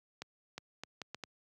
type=accelerating click train; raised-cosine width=0.2 ms; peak=-24 dBFS; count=6; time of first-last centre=0.22-1.237 s; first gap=360 ms; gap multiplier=0.71; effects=high-pass 100 Hz 12 dB/octave